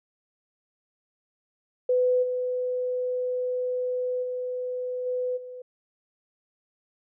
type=tone with level steps; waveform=sine; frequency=501 Hz; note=B4; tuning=25 cents sharp; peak=-19 / -25 / -28 / -25 / -37 dBFS; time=1.89-5.62 s; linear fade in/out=5 ms; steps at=2.22 / 4.22 / 5.05 / 5.36 s; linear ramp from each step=20 ms; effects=none